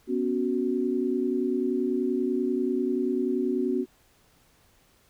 sine chord, B suspended second, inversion none, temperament equal, 246.9 / 277.2 / 370 Hz, B3 / C#4 / F#4, 0 / 0 / 0 cents, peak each -28 / -29 / -27 dBFS, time 0.07-3.86 s, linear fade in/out 50 ms, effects pink hiss -62 dBFS RMS until 5.09 s

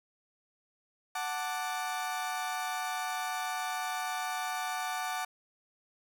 30% pulse chord, D major, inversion first, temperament equal, 740 / 880 / 1174.7 Hz, F#5 / A5 / D6, 0 / 0 / 0 cents, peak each -33 / -36 / -36 dBFS, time 1.15-5.25 s, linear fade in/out 5 ms, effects none

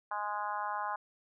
harmonic tone, 207.7 Hz, G#3, in tune, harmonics 3 / 4 / 5 / 6 / 7 / 8, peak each -46 / -37 / -37 / -42 / -43 / -49 dBFS, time 0.11-0.96 s, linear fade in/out 5 ms, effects none

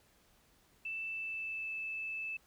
sine tone with pitch glide, 2650 to 2626 Hz, E7 to E7, +9 to -7 cents, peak -37 dBFS, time 0.85-2.37 s, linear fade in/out 5 ms, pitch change -16 cents, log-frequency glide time 1.07-1.73 s, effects pink hiss -68 dBFS RMS until 2.46 s

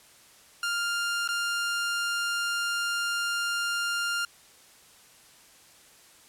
sawtooth tone with dropouts, 1400 Hz, F6, 4 cents sharp, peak -23 dBFS, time 0.63-4.25 s, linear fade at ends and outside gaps 2 ms, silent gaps 1.277-1.288 s, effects white hiss -55 dBFS RMS until 6.28 s + low-pass 11000 Hz 12 dB/octave

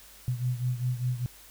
sine beating tone pair, 123.47 / 128.47 Hz, B2 / C3, 0 / -31 cents, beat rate 5 Hz, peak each -28 / -32 dBFS, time 0.28-1.26 s, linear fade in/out 0 ms, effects added 50 Hz sine -59 dBFS peak until 1.5 s + white hiss -52 dBFS RMS until 1.5 s

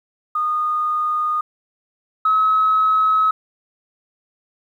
sine tone pair in turn, 1229 / 1283.5 Hz, D#6 / E6, -22 / -47 cents, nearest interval minor second, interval 75 cents, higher second, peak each -17 / -12 dBFS, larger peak second, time 0.35-1.41 / 2.25-3.31 s, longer neither, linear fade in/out 5 ms, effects tanh soft clip ceiling -8 dBFS + 9-bit

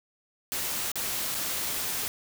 white noise with dropouts, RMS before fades -31 dBFS, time 0.52-2.08 s, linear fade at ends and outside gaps 0 ms, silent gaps 0.917-0.956 / 1.345-1.349 s, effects none

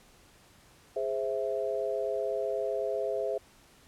sine chord, Ab augmented, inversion none, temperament equal, 415.3 / 523.3 / 659.3 Hz, Ab4 / C5 / E5, 0 / 0 / 0 cents, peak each -33 dBFS, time 0.96-3.38 s, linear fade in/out 5 ms, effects pink hiss -59 dBFS RMS until 3.87 s + low-pass 12000 Hz 12 dB/octave

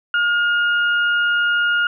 sine tone pair together, 1421.9 / 2851 Hz, F6 / F7, +31 / +35 cents, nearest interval octave, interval 1204 cents, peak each -15 / -25 dBFS, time 0.14-1.87 s, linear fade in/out 2 ms, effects none

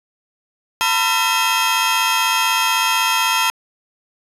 35% pulse tone cluster, 906 / 1002 / 1360 / 2556 / 3217 Hz, A#5 / B5 / F6 / D#7 / G7, -50 / +25 / -46 / +46 / +44 cents, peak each -20 dBFS, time 0.81-3.5 s, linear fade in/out 0 ms, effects resampled to 32000 Hz + 8-bit

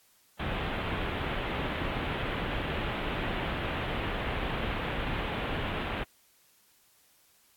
pink low-pass noise, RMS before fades -33 dBFS, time 0.39-6.04 s, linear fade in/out 10 ms, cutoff 3400 Hz, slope 48 dB/octave, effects white hiss -64 dBFS RMS until 7.56 s + AAC 64 kbps

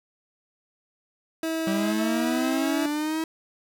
30% pulse tone, 323.4 Hz, E4, 33 cents flat, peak -23 dBFS, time 1.43-2.86 s, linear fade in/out 2 ms
45% pulse linear sweep, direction up, 191.4 to 323.6 Hz, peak -25 dBFS, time 1.67-3.24 s, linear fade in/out 2 ms
effects none

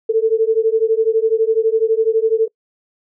sine beating tone pair, 440 / 452 Hz, A4 / A4, 0 / +47 cents, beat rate 12 Hz, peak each -15 dBFS, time 0.09-2.48 s, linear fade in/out 10 ms, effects noise-tail reverb RT60 0.1 s tail -26 dB re dry

